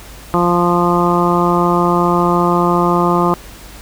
harmonic tone, 174.61 Hz, F3, in tune, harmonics 1 / 2 / 3 / 4 / 5 / 6 / 7, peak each -16 / -16 / -22 / -21 / -20 / -18 / -19 dBFS, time 0.34-3.34 s, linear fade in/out 0 ms, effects added 50 Hz sine -37 dBFS peak until 3.81 s + pink hiss -37 dBFS RMS until 3.81 s

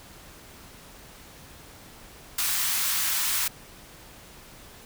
white high-pass noise, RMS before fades -26 dBFS, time 2.38-3.48 s, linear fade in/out 5 ms, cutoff 950 Hz, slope 24 dB/octave, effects pink hiss -48 dBFS RMS until 4.85 s

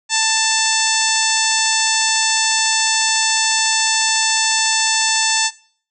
harmonic tone, 886 Hz, A5, 12 cents sharp, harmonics 1 / 2 / 3 / 4 / 5 / 6 / 7 / 8 / 9, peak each -23 / -23 / -23 / -23 / -23 / -23 / -23 / -23 / -23 dBFS, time 0.09-5.51 s, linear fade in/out 50 ms, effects noise-tail reverb RT60 0.5 s tail -21 dB re dry

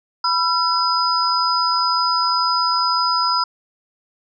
sine tone cluster, 991 / 1349 / 4994 Hz, B5 / E6 / D#8, +6 / +40 / +6 cents, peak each -20 dBFS, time 0.24-3.44 s, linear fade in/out 5 ms, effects none

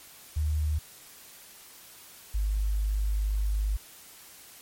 sine tone pair in turn, 76.1 / 51.33 Hz, D#2 / G#1, -38 / -20 cents, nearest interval perfect fifth, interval 682 cents, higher first, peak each -24 dBFS, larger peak neither, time 0.36-0.79 / 2.34-3.77 s, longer second, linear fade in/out 10 ms, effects white hiss -50 dBFS RMS until 4.61 s + MP3 64 kbps

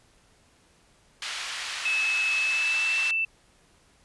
white band-pass noise, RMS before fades -34 dBFS, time 1.22-3.11 s, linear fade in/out 2 ms, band 1300 to 3700 Hz, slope 12 dB/octave
sine tone with pitch glide, 2600 to 2658 Hz, E7 to E7, -24 to +14 cents, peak -23 dBFS, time 1.85-3.25 s, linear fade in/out 5 ms, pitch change +38 cents, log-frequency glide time 2.38-2.9 s
effects pink hiss -61 dBFS RMS until 4.04 s + resampled to 24000 Hz

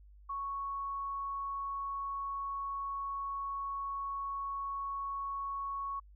sine tone, 1108.7 Hz, C#6, in tune, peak -35 dBFS, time 0.29-6 s, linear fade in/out 10 ms, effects added 50 Hz sine -54 dBFS peak until 6.15 s

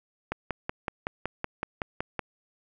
click train, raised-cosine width 0.5 ms, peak -14 dBFS, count 11, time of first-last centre 0.32-2.193 s, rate 5.34 Hz, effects none

